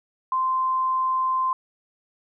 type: tone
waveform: sine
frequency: 1040 Hz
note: C6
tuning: 11 cents flat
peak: -20 dBFS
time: 0.32-1.53 s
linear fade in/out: 2 ms
effects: none